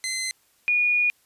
15% pulse / sine tone pair in turn, 2058 / 2447 Hz, C7 / D#7, -29 / -29 cents, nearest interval minor third, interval 300 cents, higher second, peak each -20 / -18 dBFS, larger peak second, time 0.04-0.31 / 0.68-1.1 s, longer second, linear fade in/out 0 ms, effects white hiss -63 dBFS RMS until 1.25 s + resampled to 32000 Hz

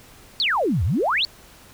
sine exponential two-way sweep, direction down then up, 4665 to 73.8 to 4665 Hz, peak -18 dBFS, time 0.4-1.25 s, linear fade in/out 0 ms, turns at 0.84 s, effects pink hiss -48 dBFS RMS until 1.73 s

